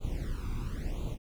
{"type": "noise with flanger", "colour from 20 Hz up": "brown", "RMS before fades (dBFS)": -34, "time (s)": [0, 1.18], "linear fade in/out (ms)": 50, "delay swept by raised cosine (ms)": [0.28, 0.84], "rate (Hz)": 0.96, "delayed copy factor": 0.95, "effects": []}